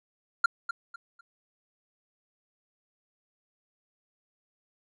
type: tone with echo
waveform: triangle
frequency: 1390 Hz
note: F6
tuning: 9 cents flat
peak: -15 dBFS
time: 0.44-0.46 s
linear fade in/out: 5 ms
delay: 250 ms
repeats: 3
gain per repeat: -11 dB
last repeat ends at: 1.21 s
effects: resampled to 22050 Hz